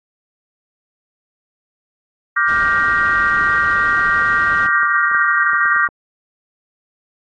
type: chord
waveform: sine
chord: G minor seventh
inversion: second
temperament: just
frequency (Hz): 1176 / 1411.2 / 1568 / 1881.6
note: D6 / F6 / G6 / Bb6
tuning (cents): +2 / +18 / 0 / +16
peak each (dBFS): -18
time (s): 2.36-5.88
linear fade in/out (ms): 10
type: noise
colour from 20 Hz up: pink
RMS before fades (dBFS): -32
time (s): 2.48-4.67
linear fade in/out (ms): 5
type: clicks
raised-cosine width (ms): 1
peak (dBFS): -24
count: 12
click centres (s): 3.5 / 3.802 / 4.131 / 4.519 / 4.687 / 4.832 / 5.115 / 5.149 / 5.533 / 5.656 / 5.763 / 5.888
effects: low-pass 4000 Hz 12 dB/octave + AAC 32 kbps